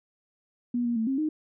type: tone with pitch steps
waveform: sine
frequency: 242.1 / 237.3 / 223.1 / 268.2 / 308.6 Hz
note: B3 / A#3 / A3 / C4 / D#4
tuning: -34 / +31 / +24 / +43 / -14 cents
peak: -24 dBFS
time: 0.74-1.29 s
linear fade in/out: 5 ms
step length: 110 ms
effects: none